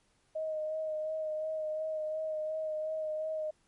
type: tone with vibrato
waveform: sine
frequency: 624 Hz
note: D#5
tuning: 5 cents sharp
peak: -32 dBFS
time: 0.35-3.51 s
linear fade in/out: 10 ms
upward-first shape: sine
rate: 2.8 Hz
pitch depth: 22 cents each way
effects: pink hiss -71 dBFS RMS until 3.67 s + MP3 48 kbps